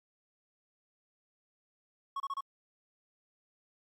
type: tone bursts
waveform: triangle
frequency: 1103 Hz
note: C#6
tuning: 9 cents flat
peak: -31 dBFS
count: 4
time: 2.16-2.408 s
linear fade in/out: 5 ms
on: 41 ms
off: 28 ms
effects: MP3 96 kbps